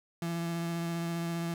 35% pulse tone with vibrato, 168.6 Hz, E3, 39 cents sharp, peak -30 dBFS, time 0.22-1.54 s, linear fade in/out 2 ms, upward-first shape triangle, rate 15 Hz, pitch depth 16 cents each way, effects none

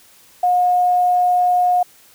sine tone with quantisation, 719 Hz, F#5, 50 cents flat, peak -12 dBFS, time 0.43-1.83 s, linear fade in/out 5 ms, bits 7, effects white hiss -49 dBFS RMS until 2.14 s

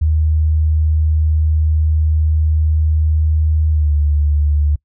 sine tone with pitch glide, 77.78 to 73.75 Hz, D#2 to D2, 0 to +8 cents, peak -11 dBFS, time 0.01-4.76 s, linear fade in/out 10 ms, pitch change -92 cents, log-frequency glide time 3.71-3.92 s, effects noise-tail reverb RT60 0.1 s tail -24 dB re dry

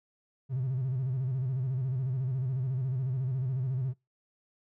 triangle tone with vibrato, 129.6 Hz, C3, 16 cents flat, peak -25 dBFS, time 0.49-3.94 s, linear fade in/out 50 ms, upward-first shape square, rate 14 Hz, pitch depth 77 cents each way, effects noise-tail reverb RT60 0.2 s tail -24 dB re dry + tanh soft clip ceiling -24 dBFS

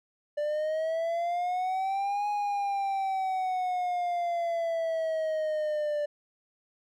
triangle exponential two-way sweep, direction up then down, 587.3 to 830.6 to 587.3 Hz, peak -25 dBFS, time 0.37-6.06 s, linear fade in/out 10 ms, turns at 2.28 s, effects none

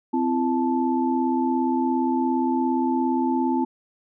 sine tone cluster, 258.2 / 335.5 / 875 Hz, C4 / E4 / A5, -23 / +31 / -10 cents, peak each -22 / -25 / -26 dBFS, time 0.13-3.65 s, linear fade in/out 10 ms, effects none

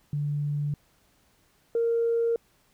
sine tone pair in turn, 146.1 / 463.8 Hz, D3 / A#4, -9 / -9 cents, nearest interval octave + minor sixth, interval 2000 cents, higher second, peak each -25 / -21 dBFS, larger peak second, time 0.13-0.74 / 1.75-2.36 s, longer neither, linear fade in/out 2 ms, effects tanh soft clip ceiling -17 dBFS + pink hiss -65 dBFS RMS until 2.73 s

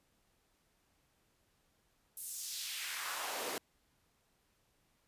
pink noise with high-pass filter sweep, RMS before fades -41 dBFS, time 2.17-3.58 s, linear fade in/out 2 ms, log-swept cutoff 11000 to 350 Hz, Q 1.5, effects pink hiss -75 dBFS RMS until 5.07 s + resampled to 32000 Hz

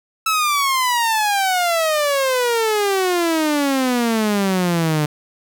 sawtooth exponential sweep, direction down, 1318.5 to 147.8 Hz, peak -12 dBFS, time 0.26-5.06 s, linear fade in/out 5 ms, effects none

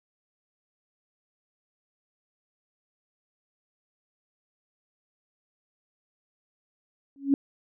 sine tone with exponential growth, 277.2 Hz, C#4, in tune, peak -14 dBFS, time 7.16-7.34 s, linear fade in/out 1 ms, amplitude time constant 38 ms, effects none

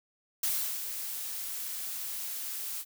blue noise with ADSR envelope, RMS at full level -29 dBFS, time 0.43-2.85 s, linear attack 5 ms, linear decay 360 ms, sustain -8 dB, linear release 51 ms, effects none

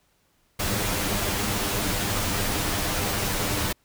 pink noise with comb filter, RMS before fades -26 dBFS, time 0.59-3.73 s, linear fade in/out 10 ms, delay 10 ms, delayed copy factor +0.5, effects pink hiss -66 dBFS RMS until 3.84 s

